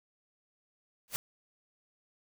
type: noise with exponential growth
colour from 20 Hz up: white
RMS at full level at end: -29 dBFS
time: 1.08-1.16 s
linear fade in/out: 0 ms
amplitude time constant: 16 ms
effects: none